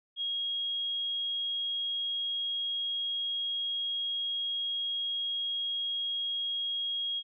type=tone; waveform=sine; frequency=3280 Hz; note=G#7; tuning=22 cents flat; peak=-30 dBFS; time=0.16-7.23 s; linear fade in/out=50 ms; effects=none